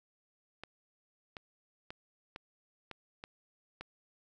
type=clicks; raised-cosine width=0.3 ms; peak=-27 dBFS; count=7; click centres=0.636 / 1.368 / 1.905 / 2.361 / 2.913 / 3.239 / 3.81 s; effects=none